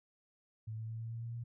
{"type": "tone with pitch steps", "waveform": "sine", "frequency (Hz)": [110, 111.28, 112.57, 113.88, 115.2, 116.54, 117.9], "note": ["A2", "A2", "A2", "A#2", "A#2", "A#2", "A#2"], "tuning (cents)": [0, 20, 40, -40, -20, 0, 20], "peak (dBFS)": -39, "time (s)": [0.67, 1.44], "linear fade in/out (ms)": 10, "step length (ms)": 110, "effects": []}